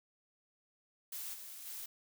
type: noise with level steps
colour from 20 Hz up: blue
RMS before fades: -43 / -49 / -45 dBFS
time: 1.12-1.86 s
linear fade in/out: 5 ms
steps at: 1.33 / 1.65 s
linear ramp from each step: 20 ms
effects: none